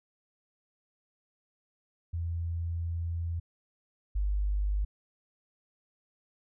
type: tone pair in turn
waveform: sine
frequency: 84.3 / 50.13 Hz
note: E2 / G1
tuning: +39 / +39 cents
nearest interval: major sixth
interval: 900 cents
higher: first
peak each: -30 / -26 dBFS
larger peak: second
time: 2.13-3.4 / 4.15-4.85 s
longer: first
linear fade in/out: 10 ms
effects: none